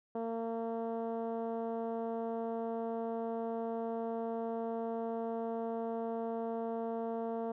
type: tone with low-pass filter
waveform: 10% pulse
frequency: 228.3 Hz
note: A#3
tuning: 36 cents flat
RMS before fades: -37 dBFS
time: 0.15-7.52 s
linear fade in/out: 5 ms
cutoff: 600 Hz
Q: 1.4
effects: none